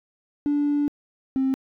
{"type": "tone pair in turn", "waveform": "triangle", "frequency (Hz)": [290.6, 265.5], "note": ["D4", "C4"], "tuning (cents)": [-18, 25], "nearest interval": "major second", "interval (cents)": 157, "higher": "first", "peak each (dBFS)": -16, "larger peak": "neither", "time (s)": [[0.46, 0.88], [1.36, 1.54]], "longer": "first", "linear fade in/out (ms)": 0, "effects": ["tanh soft clip ceiling -16 dBFS"]}